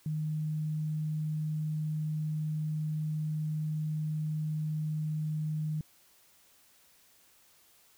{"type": "tone", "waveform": "sine", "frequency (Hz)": 154.2, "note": "D#3", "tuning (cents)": -15, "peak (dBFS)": -30, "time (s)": [0.06, 5.81], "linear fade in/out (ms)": 2, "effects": ["white hiss -63 dBFS RMS until 7.97 s"]}